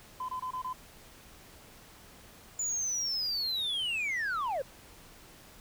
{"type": "tone bursts", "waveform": "sine", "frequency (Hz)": 1019, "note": "C6", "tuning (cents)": -46, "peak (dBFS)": -32, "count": 5, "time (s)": [0.2, 0.73], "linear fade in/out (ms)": 5, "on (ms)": 86, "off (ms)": 25}
{"type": "linear sweep", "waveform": "sine", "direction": "down", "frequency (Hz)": [7040, 493.9], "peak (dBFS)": -27, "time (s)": [2.59, 4.62], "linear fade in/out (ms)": 5}
{"effects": ["tanh soft clip ceiling -29 dBFS", "pink hiss -54 dBFS RMS until 5.6 s"]}